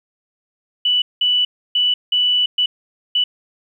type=tone bursts at uneven times; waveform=sine; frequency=2966 Hz; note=F#7; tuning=4 cents sharp; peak=-13 dBFS; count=6; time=0.85-1.02 / 1.21-1.45 / 1.75-1.94 / 2.12-2.46 / 2.58-2.66 / 3.15-3.24 s; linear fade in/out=5 ms; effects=9-bit